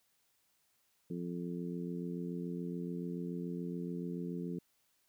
harmonic tone, 87 Hz, F2, 6 cents flat, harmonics 2 / 3 / 4 / 5, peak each -39 / -43 / -45 / -47 dBFS, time 1.1-4.59 s, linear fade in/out 5 ms, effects white hiss -75 dBFS RMS until 5.08 s

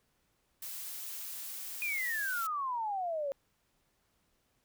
blue noise, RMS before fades -42 dBFS, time 0.62-2.47 s, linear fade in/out 5 ms
sine exponential sweep, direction down, 2489 to 540 Hz, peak -32 dBFS, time 1.82-3.32 s, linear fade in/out 0 ms
effects pink hiss -75 dBFS RMS until 4.64 s

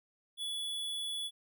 square tone, 3416 Hz, G#7, 48 cents sharp, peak -36 dBFS, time 0.37-1.31 s, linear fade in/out 50 ms, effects none

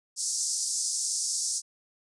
pink band-pass noise, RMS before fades -30 dBFS, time 0.16-1.62 s, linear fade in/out 50 ms, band 5100 to 9500 Hz, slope 48 dB/octave, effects resampled to 24000 Hz

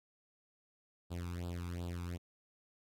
sawtooth tone with flanger, 87.31 Hz, F2, in tune, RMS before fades -41 dBFS, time 1.1-2.18 s, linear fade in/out 20 ms, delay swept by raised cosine 0.24 to 0.84 ms, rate 2.7 Hz, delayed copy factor +0.95, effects AAC 64 kbps

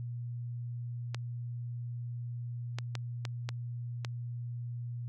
clicks, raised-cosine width 0.2 ms, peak -20 dBFS, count 6, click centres 1.146 / 2.786 / 2.953 / 3.252 / 3.49 / 4.048 s, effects added 120 Hz sine -36 dBFS peak until 5.08 s

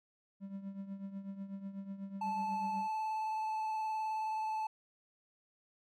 triangle tone with tremolo, 196 Hz, G3, in tune, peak -36 dBFS, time 0.4-2.88 s, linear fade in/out 50 ms, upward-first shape triangle, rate 8.1 Hz, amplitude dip 75%
triangle tone with vibrato, 872 Hz, A5, 16 cents flat, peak -32 dBFS, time 2.21-4.67 s, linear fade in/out 5 ms, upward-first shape sine, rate 19 Hz, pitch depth 15 cents each way
effects none

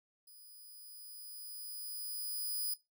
5% pulse tone with level ramp, 4978 Hz, D#8, in tune, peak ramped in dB -49 to -27 dBFS, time 0.27-2.74 s, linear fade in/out 5 ms, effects noise-tail reverb RT60 0.2 s tail -17 dB re dry

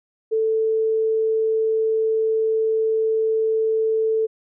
sine tone, 442 Hz, A4, 8 cents sharp, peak -17 dBFS, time 0.31-4.27 s, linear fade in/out 20 ms, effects none

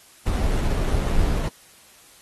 brown noise with sample-and-hold, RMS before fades -21 dBFS, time 0.26-1.49 s, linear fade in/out 10 ms, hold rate 4900 Hz, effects white hiss -51 dBFS RMS until 2.21 s + AAC 32 kbps

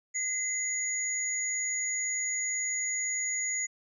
sine tone pair together, 2042 / 6809 Hz, C7 / G#8, -43 / +42 cents, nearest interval octave + major sixth, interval 2085 cents, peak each -34 / -30 dBFS, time 0.14-3.67 s, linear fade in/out 20 ms, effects none

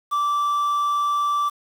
triangle tone with quantisation, 1166 Hz, D6, 13 cents flat, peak -17 dBFS, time 0.11-1.5 s, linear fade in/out 20 ms, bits 7, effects none

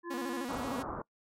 harmonic tone, 344 Hz, F4, 26 cents flat, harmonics 1 / 3 / 5, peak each -38 / -43 / -46 dBFS, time 0.03-0.47 s, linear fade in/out 50 ms
sawtooth tone with vibrato, 257.6 Hz, C4, 27 cents flat, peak -32 dBFS, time 0.1-0.83 s, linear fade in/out 10 ms, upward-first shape square, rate 13 Hz, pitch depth 110 cents each way
white low-pass noise, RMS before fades -39 dBFS, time 0.49-1.02 s, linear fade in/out 5 ms, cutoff 1300 Hz, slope 48 dB/octave
effects noise-tail reverb RT60 0.1 s tail -23 dB re dry + MP3 64 kbps

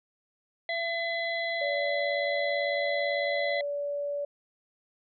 harmonic tone, 673 Hz, E5, 36 cents sharp, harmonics 1 / 3 / 5 / 6, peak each -32 / -31 / -41 / -40 dBFS, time 0.69-3.61 s, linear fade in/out 2 ms
sine tone, 575 Hz, D5, 37 cents flat, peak -29 dBFS, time 1.61-4.25 s, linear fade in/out 5 ms
effects none

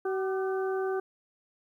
harmonic tone with a mistuned harmonic, 380.4 Hz, F#4, 48 cents sharp, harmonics 1 / 2 / 3 / 4, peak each -28 / -37 / -41 / -41 dBFS, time 0.05-1 s, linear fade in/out 5 ms, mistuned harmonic 3, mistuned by +71 cents, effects 11-bit

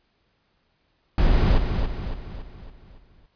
brown noise with echo, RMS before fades -17 dBFS, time 1.18-1.58 s, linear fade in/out 2 ms, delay 280 ms, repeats 6, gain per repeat -6 dB, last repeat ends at 3.26 s, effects pink hiss -68 dBFS RMS until 3.35 s + resampled to 11025 Hz

